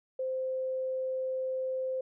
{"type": "tone", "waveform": "sine", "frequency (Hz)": 520, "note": "C5", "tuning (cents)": -11, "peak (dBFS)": -30, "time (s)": [0.19, 2.01], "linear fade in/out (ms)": 5, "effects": []}